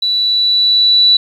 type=tone with level ramp; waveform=sine; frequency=3951 Hz; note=B7; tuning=in tune; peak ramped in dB=-12 to -5 dBFS; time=0.02-1.17 s; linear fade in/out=5 ms; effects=7-bit